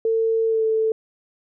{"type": "tone with pitch glide", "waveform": "sine", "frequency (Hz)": [450, 441.8], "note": ["A4", "A4"], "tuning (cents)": [39, 7], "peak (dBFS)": -17, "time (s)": [0.05, 0.92], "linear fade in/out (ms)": 2, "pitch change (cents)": -32, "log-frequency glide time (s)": [0.46, 0.64], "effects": []}